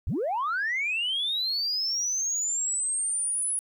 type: linear sweep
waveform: sine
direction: up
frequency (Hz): 44.64 to 10370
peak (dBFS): -24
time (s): 0.07-3.59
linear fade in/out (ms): 0
effects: tanh soft clip ceiling -22 dBFS + 11-bit